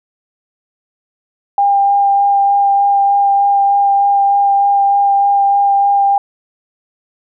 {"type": "tone with vibrato", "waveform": "sine", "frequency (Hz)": 800, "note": "G5", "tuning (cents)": 35, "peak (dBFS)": -8, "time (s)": [1.58, 6.18], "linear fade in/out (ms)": 2, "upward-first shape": "sine", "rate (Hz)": 3.3, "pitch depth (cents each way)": 10, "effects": []}